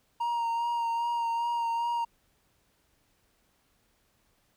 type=tone with vibrato; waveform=triangle; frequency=935 Hz; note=A#5; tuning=5 cents sharp; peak=-25 dBFS; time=0.2-2.05 s; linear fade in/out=10 ms; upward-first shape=sine; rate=2.5 Hz; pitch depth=22 cents each way; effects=pink hiss -70 dBFS RMS until 4.56 s